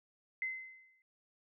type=tone with exponential decay; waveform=sine; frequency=2057 Hz; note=C7; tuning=30 cents flat; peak=-32 dBFS; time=0.42-1.02 s; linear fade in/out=1 ms; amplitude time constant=130 ms; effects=none